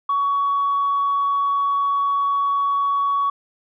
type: tone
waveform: sine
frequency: 1123 Hz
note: C#6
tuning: 22 cents sharp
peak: -16 dBFS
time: 0.09-3.3 s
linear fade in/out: 5 ms
effects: tanh soft clip ceiling -13 dBFS